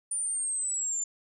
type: linear sweep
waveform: sine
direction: down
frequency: 9310 to 7120 Hz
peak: -28 dBFS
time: 0.11-1.04 s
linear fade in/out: 5 ms
effects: none